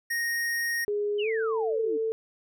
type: tone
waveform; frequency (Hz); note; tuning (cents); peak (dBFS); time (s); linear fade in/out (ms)
square; 1864; A#6; -1; -27; 0.1-0.85; 10
type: tone with pitch glide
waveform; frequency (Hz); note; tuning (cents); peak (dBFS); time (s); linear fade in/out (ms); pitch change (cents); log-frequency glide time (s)
sine; 413.3 to 445.5; G#4 to A4; -8 to +22; -25; 0.88-2.12; 0; +130; 1.21-1.28
type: exponential sweep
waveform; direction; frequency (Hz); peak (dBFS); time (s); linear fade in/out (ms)
sine; down; 3105 to 277.2; -32; 1.18-1.98; 20
effects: none